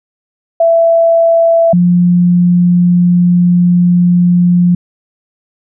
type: tone pair in turn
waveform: sine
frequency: 666 / 176.4 Hz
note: E5 / F3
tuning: +18 / +18 cents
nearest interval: octave + major seventh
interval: 2300 cents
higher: first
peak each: -5 dBFS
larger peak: neither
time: 0.6-1.73 / 1.73-4.75 s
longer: second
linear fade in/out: 5 ms
effects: none